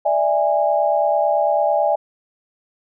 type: tone cluster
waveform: sine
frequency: 589 / 658 / 822 Hz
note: D5 / E5 / G#5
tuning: +5 / -3 / -18 cents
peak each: -19 dBFS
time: 0.05-1.96 s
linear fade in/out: 10 ms
effects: none